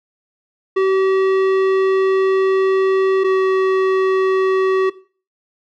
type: tone pair in turn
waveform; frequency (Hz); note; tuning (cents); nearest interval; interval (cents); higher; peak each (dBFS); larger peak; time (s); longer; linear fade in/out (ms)
square; 382.5 / 379.6; G4 / F#4; -42 / +44; unison; 14; first; -13; neither; 0.76-3.24 / 3.24-4.9; first; 10
effects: noise-tail reverb RT60 0.4 s tail -18 dB re dry + low-pass 2000 Hz 12 dB/octave